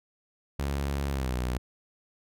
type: tone with pitch glide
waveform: sawtooth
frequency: 69.9 to 61.92 Hz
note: C#2 to B1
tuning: +15 to +5 cents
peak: -24 dBFS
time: 0.59-1.58 s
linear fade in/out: 5 ms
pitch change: -210 cents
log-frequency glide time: 1.1-1.35 s
effects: none